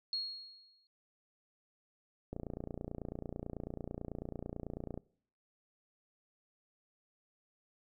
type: tone with exponential decay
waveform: sine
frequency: 4298 Hz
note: C8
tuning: 46 cents sharp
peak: -32 dBFS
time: 0.13-0.87 s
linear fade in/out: 1 ms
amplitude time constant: 160 ms
type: click train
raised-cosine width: 2 ms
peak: -27 dBFS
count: 78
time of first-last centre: 2.33-4.976 s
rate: 29.1 Hz
effects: noise-tail reverb RT60 0.6 s tail -24 dB re dry